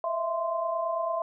sine tone cluster, 640 / 669 / 1040 Hz, D#5 / E5 / C6, +49 / +25 / -11 cents, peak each -34 / -29 / -31 dBFS, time 0.04-1.22 s, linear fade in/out 2 ms, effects none

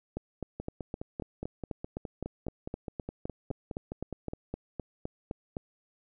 two click trains, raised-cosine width 2 ms, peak -23 / -21 dBFS, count 19 / 22, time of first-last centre 0.6-4.334 / 0.17-5.568 s, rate 4.82 / 3.89 Hz, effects none

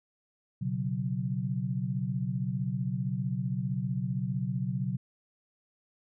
sine chord, B suspended second, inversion none, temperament just, 123.47 / 138.9 / 185.21 Hz, B2 / C#3 / F#3, 0 / +4 / +2 cents, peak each -33 dBFS, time 0.61-4.97 s, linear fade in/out 10 ms, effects none

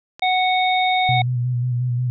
click, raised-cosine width 0.2 ms, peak -19 dBFS, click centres 0.195 s
harmonic tone, 740 Hz, F#5, in tune, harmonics 1 / 3 / 5, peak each -17 / -22 / -24 dBFS, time 0.22-1.22 s, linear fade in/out 5 ms
sine tone with vibrato, 123.47 Hz, B2, in tune, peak -18 dBFS, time 1.09-2.1 s, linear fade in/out 0 ms, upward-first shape square, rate 5.6 Hz, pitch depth 29 cents each way
effects none

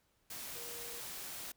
sine tone in noise, 472.7 Hz, A#4, 24 cents sharp, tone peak -52 dBFS, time 0.55-1 s, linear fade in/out 5 ms, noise white, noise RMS -45 dBFS, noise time 0.3-1.52 s, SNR -10 dB, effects pink hiss -75 dBFS RMS until 1.56 s

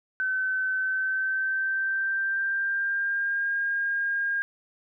sine tone with pitch glide, 1526 to 1616.7 Hz, G6 to G#6, -47 to -47 cents, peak -24 dBFS, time 0.2-4.42 s, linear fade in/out 0 ms, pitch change +100 cents, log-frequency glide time 0.74-3.53 s, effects none

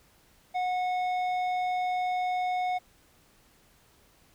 sine tone with tanh clipping, 730 Hz, F#5, 24 cents flat, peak -28 dBFS, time 0.54-2.79 s, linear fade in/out 20 ms, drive 10 dB, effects pink hiss -62 dBFS RMS until 4.34 s

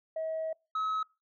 sine tone pair in turn, 640 / 1283.3 Hz, D#5 / E6, +49 / -47 cents, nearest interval octave, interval 1204 cents, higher second, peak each -30 / -26 dBFS, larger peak second, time 0.16-0.53 / 0.75-1.03 s, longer first, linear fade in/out 5 ms, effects noise-tail reverb RT60 0.3 s tail -26 dB re dry + tanh soft clip ceiling -28 dBFS

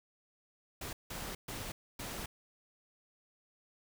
pink noise bursts at uneven times, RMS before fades -42 dBFS, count 4, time 0.81-0.93 / 1.1-1.35 / 1.48-1.72 / 1.99-2.26 s, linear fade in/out 5 ms, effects none

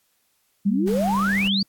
sine exponential sweep, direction up, 185 to 4799 Hz, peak -21 dBFS, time 0.65-1.63 s, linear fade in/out 10 ms
sine tone with pitch glide, 196 to 197.36 Hz, G3 to G3, 0 to +12 cents, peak -21 dBFS, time 0.66-1.63 s, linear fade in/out 5 ms, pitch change +12 cents, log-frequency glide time 0.77-0.87 s
pink noise, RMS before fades -37 dBFS, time 0.87-1.48 s, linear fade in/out 5 ms
effects white hiss -67 dBFS RMS until 1.68 s + AAC 64 kbps

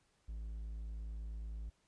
triangle tone, 54.5 Hz, A1, 16 cents flat, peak -39 dBFS, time 0.28-1.7 s, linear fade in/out 10 ms, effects pink hiss -75 dBFS RMS until 1.87 s + resampled to 22050 Hz

